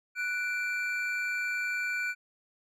triangle tone pair together, 1479.8 / 2349 Hz, F#6 / D7, 0 / 0 cents, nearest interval minor sixth, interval 800 cents, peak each -30 / -31 dBFS, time 0.15-2.15 s, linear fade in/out 50 ms, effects none

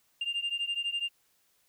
sine beating tone pair, 2794 / 2806 Hz, F7 / F7, 0 / +8 cents, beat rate 12 Hz, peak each -31 / -32 dBFS, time 0.21-1.09 s, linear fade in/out 5 ms, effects tanh soft clip ceiling -26 dBFS + white hiss -70 dBFS RMS until 1.68 s

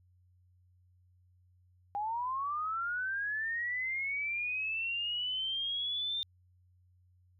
sine linear sweep, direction up, 800 to 3620 Hz, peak -32 dBFS, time 1.95-6.23 s, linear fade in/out 0 ms, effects added 90 Hz sine -63 dBFS peak until 7.39 s

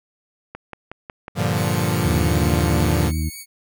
click train, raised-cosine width 0.5 ms, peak -18 dBFS, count 7, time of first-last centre 0.55-1.647 s, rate 5.47 Hz
sawtooth chord, G minor seventh, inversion none, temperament equal, 98 / 116.54 / 146.83 / 174.61 Hz, G2 / Bb2 / D3 / F3, 0 / 0 / 0 / 0 cents, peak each -20 dBFS, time 1.35-3.12 s, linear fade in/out 50 ms
5% pulse tone with vibrato, 2227 Hz, C#7, 7 cents sharp, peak -24 dBFS, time 1.53-3.46 s, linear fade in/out 50 ms, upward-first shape sine, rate 5 Hz, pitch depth 19 cents each way
harmonic tone, 78.7 Hz, D#2, 20 cents sharp, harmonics 1 / 2 / 3 / 4, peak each -21 / -27 / -31 / -33 dBFS, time 2.04-3.3 s, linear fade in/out 20 ms
effects none

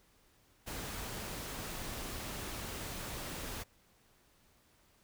pink noise, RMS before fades -42 dBFS, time 0.66-3.64 s, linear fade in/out 20 ms, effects pink hiss -68 dBFS RMS until 5.03 s

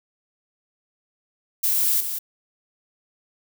violet noise with echo, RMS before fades -21 dBFS, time 1.63-2.01 s, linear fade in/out 10 ms, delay 180 ms, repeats 1, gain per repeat -7 dB, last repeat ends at 2.19 s, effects none

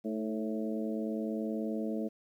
harmonic tone with a mistuned harmonic, 109.6 Hz, A2, 6 cents flat, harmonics 2 / 3 / 4 / 5 / 6, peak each -34 / -38 / -40 / -42 / -44 dBFS, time 0.04-2.09 s, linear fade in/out 20 ms, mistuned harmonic 3, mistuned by -47 cents, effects 11-bit

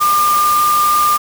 sine tone in noise, 1200 Hz, D6, 37 cents sharp, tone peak -10 dBFS, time 0-1.18 s, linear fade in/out 20 ms, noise white, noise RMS -22 dBFS, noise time 0-1.18 s, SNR +9 dB, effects none

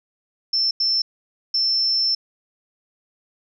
sine tone bursts at uneven times, 5340 Hz, E8, 22 cents sharp, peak -17 dBFS, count 3, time 0.53-0.71 / 0.8-1.02 / 1.54-2.15 s, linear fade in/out 5 ms, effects none

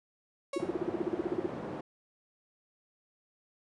35% pulse tone with exponential decay, 553 Hz, C#5, 4 cents flat, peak -31 dBFS, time 0.53-0.79 s, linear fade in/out 5 ms, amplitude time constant 56 ms
sine tone bursts, 349.2 Hz, F4, in tune, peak -26 dBFS, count 15, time 0.56-1.463 s, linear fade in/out 5 ms, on 21 ms, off 42 ms
white band-pass noise, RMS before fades -40 dBFS, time 0.59-1.81 s, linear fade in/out 5 ms, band 140 to 520 Hz, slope 12 dB/octave
effects resampled to 24000 Hz

